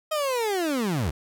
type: linear sweep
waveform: 30% pulse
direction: down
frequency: 634 to 62.8 Hz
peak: -21 dBFS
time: 0.11-1.11 s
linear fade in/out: 10 ms
effects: none